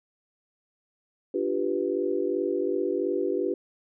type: chord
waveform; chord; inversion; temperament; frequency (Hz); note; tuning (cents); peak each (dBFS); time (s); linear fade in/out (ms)
sine; G dominant seventh; second; equal; 293.7 / 349.2 / 392 / 493.9; D4 / F4 / G4 / B4; 0 / 0 / 0 / 0; -32 / -29 / -28 / -31; 1.34-3.54; 5
effects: none